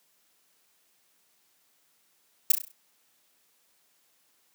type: noise with echo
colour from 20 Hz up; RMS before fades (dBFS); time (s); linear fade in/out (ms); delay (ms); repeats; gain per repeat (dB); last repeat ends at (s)
violet; -17; 2.5-2.52; 5; 33; 6; -6; 2.718
effects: white hiss -68 dBFS RMS until 4.54 s + high-pass 150 Hz 12 dB/octave